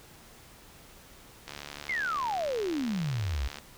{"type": "click train", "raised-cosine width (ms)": 0.2, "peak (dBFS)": -22, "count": 153, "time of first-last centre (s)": [1.48, 3.585], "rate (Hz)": 72.2}
{"type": "exponential sweep", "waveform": "sine", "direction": "down", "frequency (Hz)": [2200, 58.1], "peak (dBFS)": -28, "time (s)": [1.89, 3.48], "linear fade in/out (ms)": 5}
{"effects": ["pink hiss -53 dBFS RMS until 3.77 s"]}